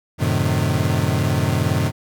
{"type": "chord", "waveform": "35% pulse", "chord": "F# diminished seventh", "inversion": "none", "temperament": "equal with one note detuned", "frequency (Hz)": [92.5, 110, 130.81, 152.98], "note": ["F#2", "A2", "C3", "Eb3"], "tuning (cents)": [0, 0, 0, -29], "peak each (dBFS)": -21, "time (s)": [0.18, 1.92], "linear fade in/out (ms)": 50, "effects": []}